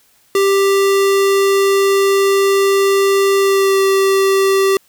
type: tone with pitch glide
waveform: square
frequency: 393.4 to 388.7 Hz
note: G4 to G4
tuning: +6 to -15 cents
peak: -11 dBFS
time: 0.35-4.77 s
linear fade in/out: 2 ms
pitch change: -21 cents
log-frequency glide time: 3.38-3.79 s
effects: white hiss -54 dBFS RMS until 4.88 s